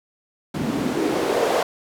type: noise with band-pass filter sweep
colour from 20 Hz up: white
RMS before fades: -22 dBFS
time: 0.54-1.63 s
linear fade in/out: 5 ms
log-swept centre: 200 to 600 Hz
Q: 2.8
effects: none